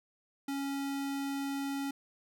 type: tone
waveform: square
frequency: 277.2 Hz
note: C#4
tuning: in tune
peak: -34 dBFS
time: 0.48-1.91 s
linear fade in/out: 5 ms
effects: none